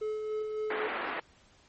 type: tone with tremolo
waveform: triangle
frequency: 430 Hz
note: A4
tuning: 40 cents flat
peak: -28 dBFS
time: 0.01-0.88 s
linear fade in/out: 10 ms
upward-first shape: sine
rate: 3.6 Hz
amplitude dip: 35%
type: band-pass noise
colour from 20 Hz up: white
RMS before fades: -35 dBFS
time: 0.7-1.2 s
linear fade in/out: 5 ms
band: 260 to 2100 Hz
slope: 24 dB/octave
effects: pink hiss -62 dBFS RMS until 1.68 s + MP3 32 kbps